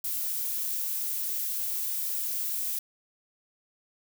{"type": "noise", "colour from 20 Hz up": "violet", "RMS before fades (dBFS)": -31, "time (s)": [0.04, 2.79], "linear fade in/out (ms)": 5, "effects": []}